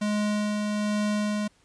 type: tone with tremolo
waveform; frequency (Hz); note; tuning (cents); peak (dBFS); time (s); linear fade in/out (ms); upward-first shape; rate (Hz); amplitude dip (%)
square; 209.3; G#3; +14; -24; 0.01-1.48; 10; sine; 1.2; 25
effects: pink hiss -63 dBFS RMS until 1.64 s + resampled to 22050 Hz